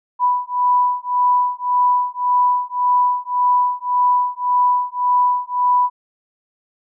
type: beating tone pair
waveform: sine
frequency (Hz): 987.8 / 989.6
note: B5 / B5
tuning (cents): 0 / +3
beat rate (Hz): 1.8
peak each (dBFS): -17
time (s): 0.19-5.9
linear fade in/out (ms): 50
effects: none